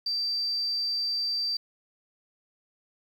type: tone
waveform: sine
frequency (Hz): 4675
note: D8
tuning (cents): -9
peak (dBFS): -26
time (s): 0.06-1.57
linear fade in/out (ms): 5
effects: 9-bit